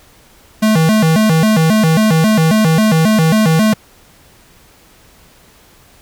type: tone with vibrato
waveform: square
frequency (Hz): 186.6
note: F#3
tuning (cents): +15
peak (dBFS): -9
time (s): 0.62-3.74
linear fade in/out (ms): 10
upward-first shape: square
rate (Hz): 3.7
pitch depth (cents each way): 260
effects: pink hiss -46 dBFS RMS until 6.01 s